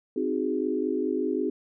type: chord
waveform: sine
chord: Ab dominant seventh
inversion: first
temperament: equal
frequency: 261.6 / 311.1 / 370 / 415.3 Hz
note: C4 / Eb4 / Gb4 / Ab4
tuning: 0 / 0 / 0 / 0 cents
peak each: -30 dBFS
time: 0.16-1.5 s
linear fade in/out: 5 ms
effects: none